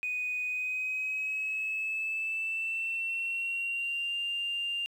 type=tone with pitch glide; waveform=sine; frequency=2489 to 2794 Hz; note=D#7 to F7; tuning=0 to 0 cents; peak=-29 dBFS; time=0.03-4.86 s; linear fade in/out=0 ms; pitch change=+200 cents; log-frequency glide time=0.45-4.14 s; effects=tanh soft clip ceiling -26 dBFS + 10-bit